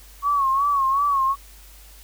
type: tone with vibrato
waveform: sine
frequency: 1108.7 Hz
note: C#6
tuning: in tune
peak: -17 dBFS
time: 0.22-1.36 s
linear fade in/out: 50 ms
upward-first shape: sine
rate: 2.7 Hz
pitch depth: 78 cents each way
effects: added 50 Hz sine -45 dBFS peak until 2.03 s + white hiss -49 dBFS RMS until 2.03 s